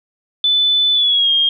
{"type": "tone with pitch glide", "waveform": "sine", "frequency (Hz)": [3500, 3228], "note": ["A7", "G#7"], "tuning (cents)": [-10, -50], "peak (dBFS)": -11, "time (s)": [0.44, 1.49], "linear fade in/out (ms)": 2, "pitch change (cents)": -140, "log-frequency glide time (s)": [0.93, 1.31], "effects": []}